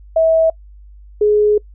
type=tone pair in turn; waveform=sine; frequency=648 / 419.4 Hz; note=E5 / G#4; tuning=-30 / +17 cents; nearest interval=minor sixth; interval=753 cents; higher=first; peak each=-9 dBFS; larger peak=neither; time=0.16-0.5 / 1.21-1.58 s; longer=second; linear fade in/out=5 ms; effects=noise-tail reverb RT60 0.1 s tail -24 dB re dry + added 50 Hz sine -37 dBFS peak until 1.74 s